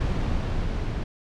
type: noise with level ramp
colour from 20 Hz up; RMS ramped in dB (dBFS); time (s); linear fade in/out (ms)
brown; -24 to -28; 0-1.04; 10
effects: low-pass 5000 Hz 12 dB/octave